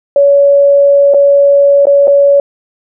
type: tone with dropouts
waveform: sine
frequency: 564 Hz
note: C#5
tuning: 30 cents sharp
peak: -3 dBFS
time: 0.16-2.4 s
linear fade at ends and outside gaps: 2 ms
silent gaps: 1.138-1.144 / 1.855-1.869 / 2.073-2.079 s
effects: none